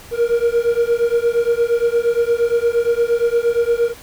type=beating tone pair; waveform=triangle; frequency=466.2 / 474.8 Hz; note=A#4 / A#4; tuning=0 / +32 cents; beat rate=8.6 Hz; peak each=-15 dBFS; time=0.11-3.94 s; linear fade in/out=50 ms; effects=pink hiss -40 dBFS RMS until 4.02 s